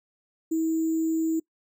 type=tone with sample-and-hold; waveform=sine; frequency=322.3 Hz; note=E4; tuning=39 cents flat; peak=-22 dBFS; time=0.51-1.4 s; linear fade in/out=10 ms; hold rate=7350 Hz; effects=noise-tail reverb RT60 0.1 s tail -23 dB re dry

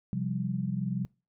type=chord; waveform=sine; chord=C suspended fourth; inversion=none; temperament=equal; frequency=130.81 / 174.61 / 196 Hz; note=C3 / F3 / G3; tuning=0 / 0 / 0 cents; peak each=-33 dBFS; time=0.13-1.05 s; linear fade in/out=0 ms; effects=noise-tail reverb RT60 0.3 s tail -24 dB re dry

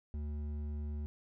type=tone with hard clipping; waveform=sine; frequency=74.2 Hz; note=D2; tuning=18 cents sharp; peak=-38 dBFS; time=0.14-1.06 s; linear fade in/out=0 ms; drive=8 dB; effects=none

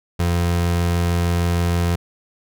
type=tone; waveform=30% pulse; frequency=86.4 Hz; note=F2; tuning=18 cents flat; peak=-14 dBFS; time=0.19-1.96 s; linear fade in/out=10 ms; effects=none

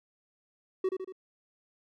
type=tone with echo; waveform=triangle; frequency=376.5 Hz; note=F#4; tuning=30 cents sharp; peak=-23 dBFS; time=0.84-0.89 s; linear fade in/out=5 ms; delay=78 ms; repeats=3; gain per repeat=-5 dB; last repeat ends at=1.124 s; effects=none

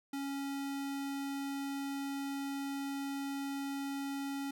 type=tone; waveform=square; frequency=277.2 Hz; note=C#4; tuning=in tune; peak=-37 dBFS; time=0.13-4.51 s; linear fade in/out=5 ms; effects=none

